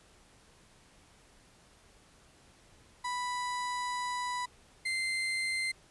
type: tone pair in turn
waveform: 35% pulse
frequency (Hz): 987.8 / 2082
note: B5 / C7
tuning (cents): 0 / -9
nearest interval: octave + minor second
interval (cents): 1291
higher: second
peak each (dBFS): -31 / -29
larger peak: second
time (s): 3.04-4.46 / 4.85-5.72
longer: first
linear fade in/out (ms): 10
effects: pink hiss -61 dBFS RMS until 5.9 s + resampled to 24000 Hz